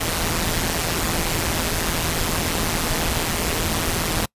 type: noise with amplitude modulation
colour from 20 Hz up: pink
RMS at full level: -19 dBFS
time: 0-4.26 s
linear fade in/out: 10 ms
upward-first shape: sine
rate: 165 Hz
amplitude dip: 75%
effects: noise-tail reverb RT60 0.1 s tail -26 dB re dry + resampled to 32000 Hz